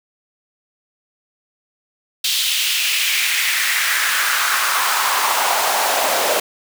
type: noise with high-pass filter sweep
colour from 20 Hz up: pink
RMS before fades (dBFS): -18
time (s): 2.24-6.4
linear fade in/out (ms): 5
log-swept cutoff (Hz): 3500 to 580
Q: 2.6
effects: none